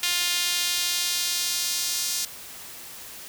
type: tone with high-pass filter sweep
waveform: sawtooth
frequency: 351.8 Hz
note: F4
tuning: 13 cents sharp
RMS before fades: -26 dBFS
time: 0.03-2.25 s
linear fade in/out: 2 ms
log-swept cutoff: 3000 to 5400 Hz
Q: 1.2
effects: white hiss -41 dBFS RMS until 3.28 s